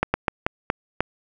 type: slowing click train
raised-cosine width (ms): 0.5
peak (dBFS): -4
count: 6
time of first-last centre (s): 0.03-1.006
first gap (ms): 110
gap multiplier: 1.29
effects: none